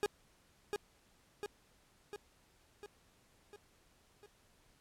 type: tone with echo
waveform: 40% pulse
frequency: 411.8 Hz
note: G#4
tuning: 15 cents flat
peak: -30 dBFS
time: 0.03-0.06 s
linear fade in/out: 0 ms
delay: 700 ms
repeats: 6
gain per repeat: -4 dB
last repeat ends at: 4.26 s
effects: pink hiss -69 dBFS RMS until 4.8 s + low-pass 12000 Hz 12 dB/octave